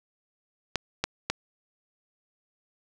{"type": "clicks", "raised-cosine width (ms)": 0.2, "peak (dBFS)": -8, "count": 3, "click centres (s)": [0.757, 1.04, 1.3], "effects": []}